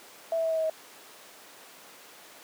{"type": "tone with pitch steps", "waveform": "sine", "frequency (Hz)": [659.3, 654.4, 649.5, 644.6, 639.8, 635], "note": ["E5", "E5", "E5", "E5", "D#5", "D#5"], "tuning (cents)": [0, -13, -26, -39, 48, 35], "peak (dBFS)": -24, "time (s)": [0.32, 0.698], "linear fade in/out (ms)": 2, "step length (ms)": 63, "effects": ["pink hiss -49 dBFS RMS until 2.43 s", "high-pass 400 Hz 12 dB/octave"]}